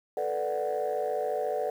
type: chord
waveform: sine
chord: B minor seventh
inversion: third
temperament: equal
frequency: 440 / 493.9 / 587.3 / 740 Hz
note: A4 / B4 / D5 / F#5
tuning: 0 / 0 / 0 / 0 cents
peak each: -32 / -32 / -31 / -32 dBFS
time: 0.17-1.7 s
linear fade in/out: 2 ms
effects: tanh soft clip ceiling -21 dBFS + 9-bit